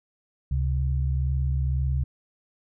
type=tone pair together; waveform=sine; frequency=69.77 / 131.7 Hz; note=C#2 / C3; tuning=+12 / +12 cents; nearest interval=major seventh; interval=1100 cents; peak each=-23 / -27 dBFS; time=0.51-2.04 s; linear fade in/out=5 ms; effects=none